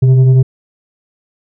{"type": "tone with frequency modulation", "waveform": "sine", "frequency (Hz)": 128.6, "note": "C3", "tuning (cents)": -30, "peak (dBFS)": -3, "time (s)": [0.02, 0.43], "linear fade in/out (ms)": 10, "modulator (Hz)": 268, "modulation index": 0.31, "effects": ["tanh soft clip ceiling -2 dBFS"]}